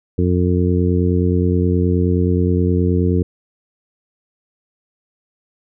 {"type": "harmonic tone", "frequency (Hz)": 89.5, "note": "F2", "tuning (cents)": 43, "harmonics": [1, 2, 3, 4, 5], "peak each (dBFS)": [-16, -19, -21, -22, -23], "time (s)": [0.18, 3.23], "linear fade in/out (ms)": 5, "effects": []}